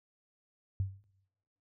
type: tone with exponential decay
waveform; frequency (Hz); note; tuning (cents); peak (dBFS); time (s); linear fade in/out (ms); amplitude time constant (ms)
sine; 96.6; G2; -25; -26; 0.8-1.04; 0; 52
effects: noise-tail reverb RT60 1.0 s tail -25 dB re dry